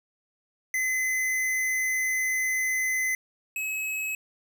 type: tone pair in turn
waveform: square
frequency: 2037 / 2566 Hz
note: C7 / E7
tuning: -47 / -47 cents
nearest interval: major third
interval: 400 cents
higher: second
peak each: -25 / -29 dBFS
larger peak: first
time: 0.74-3.15 / 3.56-4.15 s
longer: first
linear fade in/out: 2 ms
effects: none